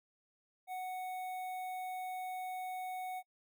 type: tone with notch filter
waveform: square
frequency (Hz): 740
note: F#5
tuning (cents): 0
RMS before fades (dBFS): -41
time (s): 0.67-3.23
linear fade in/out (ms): 50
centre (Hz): 5300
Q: 0.52
effects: noise-tail reverb RT60 0.1 s tail -25 dB re dry